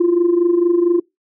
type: tone with amplitude modulation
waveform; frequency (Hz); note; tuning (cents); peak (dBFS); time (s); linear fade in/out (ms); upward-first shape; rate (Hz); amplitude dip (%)
sine; 346.9; F4; -12; -7; 0-1; 10; sine; 24.4; 70
effects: noise-tail reverb RT60 0.2 s tail -26 dB re dry + tanh soft clip ceiling -7 dBFS